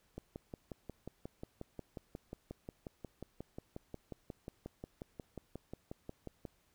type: click train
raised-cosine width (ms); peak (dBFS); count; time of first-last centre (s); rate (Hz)
2; -30; 36; 0.18-6.452; 5.58
effects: pink hiss -73 dBFS RMS until 6.74 s